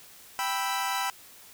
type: chord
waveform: sawtooth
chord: E minor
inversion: first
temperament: equal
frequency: 784 / 987.8 / 1318.5 Hz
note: G5 / B5 / E6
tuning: 0 / 0 / 0 cents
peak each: -28 / -27 / -30 dBFS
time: 0.39-1.1 s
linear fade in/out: 0 ms
effects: white hiss -51 dBFS RMS until 1.53 s